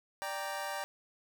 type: chord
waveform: 25% pulse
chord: G minor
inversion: second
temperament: equal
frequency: 587.3 / 784 / 932.3 Hz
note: D5 / G5 / Bb5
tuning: 0 / 0 / 0 cents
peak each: -37 / -36 / -38 dBFS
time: 0.22-0.84 s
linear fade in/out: 0 ms
effects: none